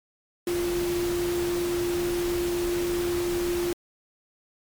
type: tone in noise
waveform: sine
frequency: 349.2 Hz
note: F4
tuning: in tune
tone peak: -24 dBFS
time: 0.47-3.73 s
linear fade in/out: 2 ms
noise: pink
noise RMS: -34 dBFS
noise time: 0.47-3.73 s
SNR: +7 dB
effects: MP3 96 kbps